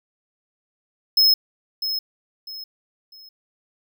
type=tone with echo; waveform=square; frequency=5170 Hz; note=E8; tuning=34 cents flat; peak=-13 dBFS; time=1.17-1.34 s; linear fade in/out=5 ms; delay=650 ms; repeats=3; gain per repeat=-10 dB; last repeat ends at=3.29 s; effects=none